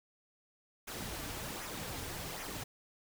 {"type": "noise with flanger", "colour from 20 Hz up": "pink", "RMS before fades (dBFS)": -42, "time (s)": [0.87, 2.64], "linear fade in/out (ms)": 10, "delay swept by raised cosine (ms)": [0.23, 5.53], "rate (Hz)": 1.3, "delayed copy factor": -0.55, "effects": []}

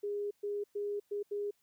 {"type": "tone bursts at uneven times", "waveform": "sine", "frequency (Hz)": 409.6, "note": "G#4", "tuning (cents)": -24, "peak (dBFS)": -33, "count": 5, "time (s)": [[0.03, 0.31], [0.43, 0.64], [0.75, 1], [1.11, 1.23], [1.31, 1.51]], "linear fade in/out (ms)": 10, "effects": ["white hiss -75 dBFS RMS until 1.62 s"]}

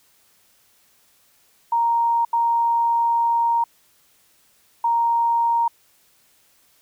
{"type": "tone bursts at uneven times", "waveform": "sine", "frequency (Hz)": 932.3, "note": "A#5", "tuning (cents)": 0, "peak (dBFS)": -16, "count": 3, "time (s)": [[1.72, 2.25], [2.33, 3.64], [4.84, 5.68]], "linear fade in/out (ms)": 5, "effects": ["white hiss -59 dBFS RMS until 6.81 s"]}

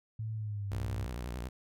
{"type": "tone with pitch glide", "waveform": "sine", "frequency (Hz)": [110, 98.57], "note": ["A2", "G2"], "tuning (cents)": [0, 10], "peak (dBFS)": -34, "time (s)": [0.19, 1.06], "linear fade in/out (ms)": 5, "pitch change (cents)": -190, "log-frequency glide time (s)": [0.34, 0.71]}
{"type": "tone with vibrato", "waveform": "sawtooth", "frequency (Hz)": 60.8, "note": "B1", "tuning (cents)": -26, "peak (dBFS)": -33, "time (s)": [0.71, 1.49], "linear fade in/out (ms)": 10, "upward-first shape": "sine", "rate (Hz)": 11, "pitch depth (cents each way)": 170}
{"effects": []}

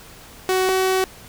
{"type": "tone pair in turn", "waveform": "sawtooth", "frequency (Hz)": [373.9, 376.7], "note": ["F#4", "F#4"], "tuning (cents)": [18, 31], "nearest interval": "unison", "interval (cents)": 13, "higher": "second", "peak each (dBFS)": -13, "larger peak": "neither", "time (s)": [[0.49, 0.69], [0.69, 1.04]], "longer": "second", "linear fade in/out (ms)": 0, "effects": ["pink hiss -43 dBFS RMS until 1.28 s"]}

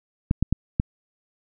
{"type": "clicks", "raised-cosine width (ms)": 5, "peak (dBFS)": -7, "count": 4, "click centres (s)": [0.311, 0.426, 0.526, 0.799], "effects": []}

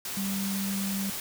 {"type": "tone in noise", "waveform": "sine", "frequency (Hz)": 196, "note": "G3", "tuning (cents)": 0, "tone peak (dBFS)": -29, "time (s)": [0.17, 1.1], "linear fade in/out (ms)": 2, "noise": "white", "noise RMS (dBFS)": -35, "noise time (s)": [0.05, 1.2], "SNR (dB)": 3, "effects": []}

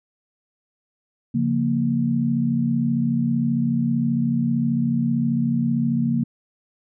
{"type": "chord", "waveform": "sine", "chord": "Bb minor", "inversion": "first", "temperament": "just", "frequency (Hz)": [139.85, 174.81, 233.1], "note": ["Db3", "F3", "Bb3"], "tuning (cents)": [16, 2, 0], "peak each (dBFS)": [-24, -26, -20], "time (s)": [1.34, 6.24], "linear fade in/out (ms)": 10, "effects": []}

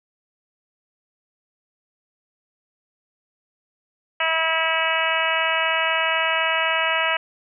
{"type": "harmonic tone", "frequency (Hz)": 323.9, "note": "E4", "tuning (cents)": -30, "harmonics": [2, 3, 4, 5, 6, 7, 8, 9], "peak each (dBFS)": [-27, -27, -27, -27, -27, -27, -27, -27], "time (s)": [4.2, 7.17], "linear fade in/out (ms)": 5, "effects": []}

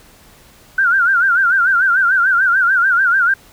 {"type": "tone with vibrato", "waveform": "sine", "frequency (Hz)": 1480, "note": "F#6", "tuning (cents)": 0, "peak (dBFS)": -10, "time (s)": [0.78, 3.34], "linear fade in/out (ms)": 5, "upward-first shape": "sine", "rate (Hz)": 6.8, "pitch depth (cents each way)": 130, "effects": ["pink hiss -46 dBFS RMS until 3.52 s"]}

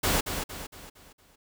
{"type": "noise with echo", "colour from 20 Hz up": "pink", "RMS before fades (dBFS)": -25, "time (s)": [0.03, 0.21], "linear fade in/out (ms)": 10, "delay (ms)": 230, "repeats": 5, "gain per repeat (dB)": -7, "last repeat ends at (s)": 1.36, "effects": []}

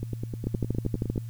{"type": "two click trains", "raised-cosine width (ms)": 3, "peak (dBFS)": [-19, -14], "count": [12, 10], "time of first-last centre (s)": [[0.03, 1.159], [0.47, 1.179]], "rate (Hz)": [9.74, 12.7], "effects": ["added 115 Hz sine -34 dBFS peak until 1.29 s", "white hiss -59 dBFS RMS until 1.29 s"]}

